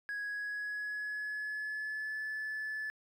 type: tone with pitch glide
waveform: triangle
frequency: 1661.2 to 1733.7 Hz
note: G#6 to A6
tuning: 0 to -26 cents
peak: -33 dBFS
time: 0.09-2.9 s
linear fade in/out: 0 ms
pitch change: +74 cents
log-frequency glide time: 0.2-2.19 s
effects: tanh soft clip ceiling -31 dBFS